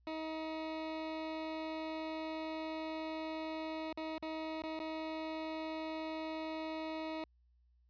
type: tone with dropouts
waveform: 20% pulse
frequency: 317 Hz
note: D#4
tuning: 32 cents sharp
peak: -34 dBFS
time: 0.07-7.24 s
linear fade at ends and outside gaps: 1 ms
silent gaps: 3.928-3.974 / 4.181-4.225 / 4.62-4.637 / 4.792-4.8 s
effects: added 60 Hz sine -67 dBFS peak until 7.89 s + resampled to 11025 Hz